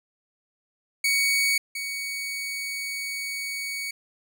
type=tone pair in turn; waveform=sawtooth; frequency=2240 / 2240 Hz; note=C#7 / C#7; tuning=+18 / +18 cents; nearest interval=unison; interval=0 cents; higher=neither; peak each=-17 / -26 dBFS; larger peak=first; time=1.04-1.58 / 1.75-3.91 s; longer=second; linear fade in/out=5 ms; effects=none